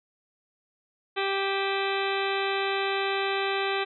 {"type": "harmonic tone with a mistuned harmonic", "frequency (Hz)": 392, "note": "G4", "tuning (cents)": 0, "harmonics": [1, 2, 3, 4, 5, 6, 7, 8, 9, 10], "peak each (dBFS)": [-29, -32, -34, -35, -36, -37, -37, -38, -39, -39], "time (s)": [1.16, 3.85], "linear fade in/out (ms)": 20, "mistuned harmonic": 7, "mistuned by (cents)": -89, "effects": []}